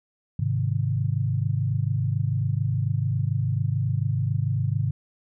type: chord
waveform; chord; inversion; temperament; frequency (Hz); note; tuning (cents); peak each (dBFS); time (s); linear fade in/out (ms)
sine; Ab major; none; equal with one note detuned; 103.83 / 130.81 / 155.03; Ab2 / C3 / Eb3; 0 / 0 / -6; -25 / -25 / -29; 0.39-4.91; 5
effects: none